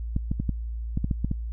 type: clicks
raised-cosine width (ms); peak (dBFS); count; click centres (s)
5; -13; 9; 0.164 / 0.315 / 0.4 / 0.493 / 0.974 / 1.044 / 1.112 / 1.246 / 1.314
effects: added 57 Hz sine -29 dBFS peak until 1.52 s